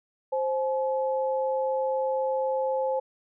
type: tone pair together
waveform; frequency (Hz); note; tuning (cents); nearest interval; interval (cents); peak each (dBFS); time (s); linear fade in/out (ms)
sine; 526 / 854; C5 / G#5; +9 / +48; minor sixth; 839; -25 / -30; 0.32-3; 10
effects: none